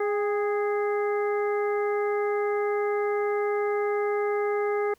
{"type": "harmonic tone with a mistuned harmonic", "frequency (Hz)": 414.3, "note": "G#4", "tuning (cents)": -4, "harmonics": [1, 2, 3, 4, 5], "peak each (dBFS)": [-24, -33, -35, -40, -38], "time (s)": [0, 4.94], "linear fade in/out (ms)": 5, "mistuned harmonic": 2, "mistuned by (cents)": -39, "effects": ["pink hiss -63 dBFS RMS until 4.98 s"]}